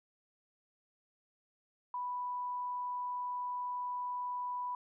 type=tone; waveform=sine; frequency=987.8 Hz; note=B5; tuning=in tune; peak=-35 dBFS; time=1.94-4.75 s; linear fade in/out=2 ms; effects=none